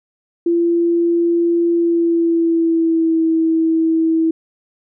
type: tone with pitch glide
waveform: sine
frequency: 340.6 to 324.5 Hz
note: F4 to E4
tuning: -43 to -27 cents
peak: -12 dBFS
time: 0.46-4.31 s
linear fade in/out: 5 ms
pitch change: -84 cents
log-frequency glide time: 1.71-3.23 s
effects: none